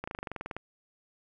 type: slowing click train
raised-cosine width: 0.5 ms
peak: -21 dBFS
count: 13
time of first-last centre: 0.04-0.566 s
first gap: 35 ms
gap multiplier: 1.04
effects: none